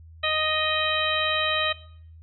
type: harmonic tone with a mistuned harmonic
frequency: 622.3 Hz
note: D#5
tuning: in tune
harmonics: 1 / 2 / 3 / 4 / 5 / 6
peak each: -29 / -29 / -29 / -29 / -29 / -29 dBFS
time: 0.23-1.73 s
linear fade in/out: 10 ms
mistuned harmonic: 6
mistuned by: +50 cents
effects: noise-tail reverb RT60 0.6 s tail -19 dB re dry + added 81 Hz sine -44 dBFS peak until 2.22 s